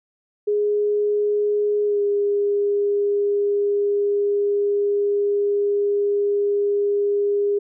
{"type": "tone with pitch glide", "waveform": "sine", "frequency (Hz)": [415.3, 407], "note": ["G#4", "G#4"], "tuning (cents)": [0, -35], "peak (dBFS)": -17, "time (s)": [0.47, 7.59], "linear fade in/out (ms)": 10, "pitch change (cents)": -35, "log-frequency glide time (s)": [1.85, 2.01], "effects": []}